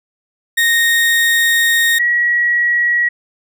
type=tone pair in turn; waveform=35% pulse / sine; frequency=1857 / 1916.9 Hz; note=A#6 / A#6; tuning=-7 / +48 cents; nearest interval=minor second; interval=55 cents; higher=second; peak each=-9 / -11 dBFS; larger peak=first; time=0.57-1.99 / 1.99-3.09 s; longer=first; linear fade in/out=10 ms; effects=none